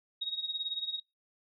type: tone with tremolo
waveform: sine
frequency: 3769 Hz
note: A#7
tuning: 18 cents sharp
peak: -30 dBFS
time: 0.21-1 s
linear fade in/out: 10 ms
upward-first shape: sine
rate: 18 Hz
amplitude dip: 75%
effects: noise-tail reverb RT60 0.2 s tail -22 dB re dry